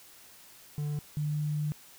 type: tone pair in turn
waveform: triangle / sine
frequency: 147.8 / 149.78 Hz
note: D3 / D3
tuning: +11 / +34 cents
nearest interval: unison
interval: 23 cents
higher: second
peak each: -28 dBFS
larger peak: neither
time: 0.78-0.99 / 1.17-1.72 s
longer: second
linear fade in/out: 0 ms
effects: white hiss -54 dBFS RMS until 1.98 s